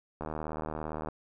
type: click train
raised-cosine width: 1 ms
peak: -22 dBFS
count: 69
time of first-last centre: 0.21-1.086 s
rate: 77.6 Hz
effects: none